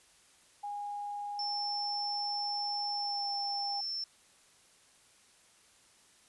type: tone with pitch glide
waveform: sine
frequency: 820 to 804.5 Hz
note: G#5 to G5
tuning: -22 to +45 cents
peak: -36 dBFS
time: 0.63-3.81 s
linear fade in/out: 10 ms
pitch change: -33 cents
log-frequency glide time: 2.92-3.28 s
type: tone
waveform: sine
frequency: 5360 Hz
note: E8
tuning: 28 cents sharp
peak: -34 dBFS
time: 1.39-4.04 s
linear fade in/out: 2 ms
effects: white hiss -63 dBFS RMS until 6.28 s + resampled to 24000 Hz